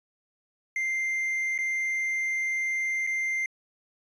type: tone with dropouts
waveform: triangle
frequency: 2093 Hz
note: C7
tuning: in tune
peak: -24 dBFS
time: 0.76-3.46 s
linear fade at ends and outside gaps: 2 ms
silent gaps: 1.579-1.587 / 3.067-3.072 s
effects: resampled to 22050 Hz